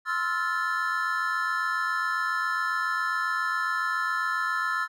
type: chord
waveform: triangle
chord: F major seventh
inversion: second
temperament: just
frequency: 1047.7 / 1309.6 / 1396.9 / 1746.1 Hz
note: C6 / E6 / F6 / A6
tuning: +2 / -12 / 0 / -14 cents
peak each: -32 / -28 / -29 / -28 dBFS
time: 0.05-4.88 s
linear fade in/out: 50 ms
effects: none